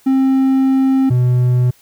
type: tone pair in turn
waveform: triangle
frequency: 265.8 / 124.36 Hz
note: C4 / B2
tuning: +27 / +12 cents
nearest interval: octave + minor second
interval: 1315 cents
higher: first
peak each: -8 dBFS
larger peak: neither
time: 0.06-1.1 / 1.1-1.71 s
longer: first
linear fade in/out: 10 ms
effects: white hiss -51 dBFS RMS until 1.81 s